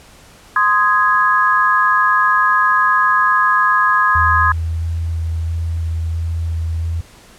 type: chord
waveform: sine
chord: Ab major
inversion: first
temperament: just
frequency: 1038.3 / 1245.9 / 1661.2 Hz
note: C6 / Eb6 / Ab6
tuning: -14 / +2 / 0 cents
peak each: -15 dBFS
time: 0.56-4.52 s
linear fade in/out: 2 ms
type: tone with vibrato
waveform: sine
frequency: 82.41 Hz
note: E2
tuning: in tune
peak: -17 dBFS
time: 4.15-7.01 s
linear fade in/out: 5 ms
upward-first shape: square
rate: 1.5 Hz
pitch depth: 10 cents each way
effects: pink hiss -44 dBFS RMS until 7.38 s + low-pass 11000 Hz 12 dB/octave